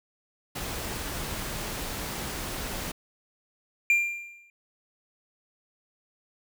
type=noise; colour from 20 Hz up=pink; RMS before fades=-34 dBFS; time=0.55-2.92 s; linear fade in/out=10 ms
type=tone with exponential decay; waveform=triangle; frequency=2385 Hz; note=D7; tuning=26 cents sharp; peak=-15 dBFS; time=3.9-4.5 s; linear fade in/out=1 ms; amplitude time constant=130 ms
effects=none